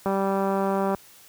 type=click train; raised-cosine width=1 ms; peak=-12 dBFS; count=174; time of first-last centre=0.06-0.947 s; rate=195 Hz; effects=white hiss -51 dBFS RMS until 1.28 s + high-pass 60 Hz 12 dB/octave